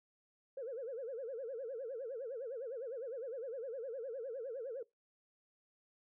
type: tone with vibrato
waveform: sine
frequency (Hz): 496.8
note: B4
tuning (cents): +10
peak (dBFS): -39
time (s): 0.57-4.83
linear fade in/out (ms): 5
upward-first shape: sine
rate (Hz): 9.8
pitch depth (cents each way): 210
effects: noise-tail reverb RT60 0.2 s tail -22 dB re dry + tanh soft clip ceiling -35 dBFS